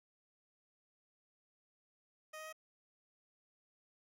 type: tone with pitch steps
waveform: 15% pulse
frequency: 622.3 / 626.6 / 631 Hz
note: D#5 / D#5 / D#5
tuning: 0 / +12 / +24 cents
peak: -40 dBFS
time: 2.33-2.528 s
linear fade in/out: 10 ms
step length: 66 ms
effects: none